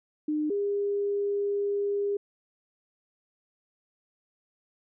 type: tone pair in turn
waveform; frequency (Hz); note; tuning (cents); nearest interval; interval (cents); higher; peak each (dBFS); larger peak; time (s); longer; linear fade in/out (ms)
sine; 303.2 / 404.7; D#4 / G#4; -45 / -45; perfect fourth; 500; second; -25; neither; 0.28-0.5 / 0.5-2.17; second; 5
effects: none